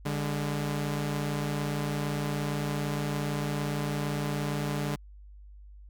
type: tone pair together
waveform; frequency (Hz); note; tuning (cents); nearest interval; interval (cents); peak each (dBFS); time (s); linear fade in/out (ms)
sawtooth; 146 / 203.5; D3 / G#3; -10 / -35; tritone; 575; -26 / -31; 0.05-4.96; 10
effects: added 50 Hz sine -46 dBFS peak until 5.89 s

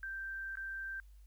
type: tone with dropouts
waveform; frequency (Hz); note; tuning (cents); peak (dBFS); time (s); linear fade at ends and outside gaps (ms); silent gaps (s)
sine; 1568; G6; 0; -39; 0.03-1; 1; 0.555-0.571
effects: added 50 Hz sine -54 dBFS peak until 1.26 s + white hiss -75 dBFS RMS until 1.26 s

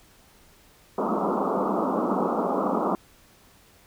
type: band-pass noise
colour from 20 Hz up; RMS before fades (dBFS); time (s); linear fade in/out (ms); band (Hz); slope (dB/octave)
pink; -25; 0.98-2.95; 0; 180 to 1300; 96
effects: pink hiss -56 dBFS RMS until 3.86 s

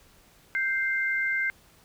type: tone pair together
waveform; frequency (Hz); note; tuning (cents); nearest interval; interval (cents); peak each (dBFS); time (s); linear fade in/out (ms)
sine; 1568 / 2093; G6 / C7; 0 / 0; perfect fourth; 500; -27 / -27; 0.55-1.5; 0
effects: pink hiss -58 dBFS RMS until 1.84 s

